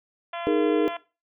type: harmonic tone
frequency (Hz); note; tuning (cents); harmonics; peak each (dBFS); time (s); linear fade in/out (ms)
341.7; F4; -38; 2 / 3 / 4 / 5 / 6 / 7 / 8 / 9 / 10; -33 / -37 / -39 / -41 / -43 / -44 / -45 / -46 / -47; 0.33-0.97; 5
type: chord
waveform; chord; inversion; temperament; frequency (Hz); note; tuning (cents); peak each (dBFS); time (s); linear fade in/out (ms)
sine; D# suspended fourth; none; equal; 311.1 / 415.3 / 466.2; D#4 / G#4 / A#4; 0 / 0 / 0; -23 / -24 / -24; 0.47-0.88; 0
effects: noise-tail reverb RT60 0.3 s tail -19 dB re dry